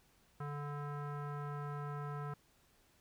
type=tone with low-pass filter; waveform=square; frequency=145.3 Hz; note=D3; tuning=18 cents flat; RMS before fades=-42 dBFS; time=0.4-2.34 s; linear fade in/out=5 ms; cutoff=1300 Hz; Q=3.5; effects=pink hiss -70 dBFS RMS until 3 s